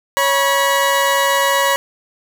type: tone pair together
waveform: 20% pulse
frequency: 554.4 / 968.1 Hz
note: C#5 / B5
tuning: 0 / -35 cents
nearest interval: minor seventh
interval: 965 cents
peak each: -11 dBFS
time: 0.17-1.76 s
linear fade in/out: 0 ms
effects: none